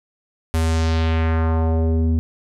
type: tone with low-pass filter sweep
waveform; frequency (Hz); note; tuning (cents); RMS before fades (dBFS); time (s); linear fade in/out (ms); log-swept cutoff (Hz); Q
square; 81.1; E2; -28; -18; 0.54-2.19; 0; 12000 to 220; 1.5
effects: none